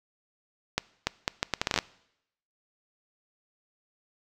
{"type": "accelerating click train", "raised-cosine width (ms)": 0.2, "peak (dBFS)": -7, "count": 12, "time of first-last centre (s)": [0.78, 1.788], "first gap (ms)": 290, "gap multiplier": 0.72, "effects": ["noise-tail reverb RT60 0.8 s tail -22 dB re dry"]}